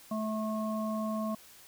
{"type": "harmonic tone", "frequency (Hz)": 217.2, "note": "A3", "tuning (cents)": -22, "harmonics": [1, 3, 5], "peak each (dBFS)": [-32, -37, -39], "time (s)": [0.11, 1.35], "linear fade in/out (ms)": 5, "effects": ["white hiss -55 dBFS RMS until 1.67 s"]}